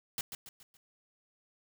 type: noise with echo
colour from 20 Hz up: white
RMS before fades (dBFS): -35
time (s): 0.18-0.21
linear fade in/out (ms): 2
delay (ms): 140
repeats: 4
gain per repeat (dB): -7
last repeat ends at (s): 0.77
effects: none